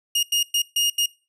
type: tone bursts at uneven times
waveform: sawtooth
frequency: 2854 Hz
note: F7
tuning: 37 cents sharp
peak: -15 dBFS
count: 5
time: 0.15-0.23 / 0.32-0.43 / 0.54-0.62 / 0.76-0.9 / 0.98-1.06 s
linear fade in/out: 5 ms
effects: noise-tail reverb RT60 0.3 s tail -20 dB re dry + resampled to 32000 Hz